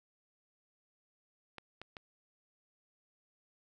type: clicks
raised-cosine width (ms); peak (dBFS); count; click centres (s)
0.3; -29; 3; 1.583 / 1.816 / 1.968
effects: none